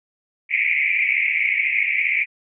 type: band-pass noise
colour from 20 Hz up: white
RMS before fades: -20 dBFS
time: 0.49-2.26 s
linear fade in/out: 50 ms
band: 2100 to 2400 Hz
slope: 96 dB/octave
effects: none